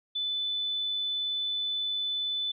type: tone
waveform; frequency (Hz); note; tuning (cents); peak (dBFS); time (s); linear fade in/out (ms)
sine; 3501; A7; -9; -28; 0.15-2.52; 10
effects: none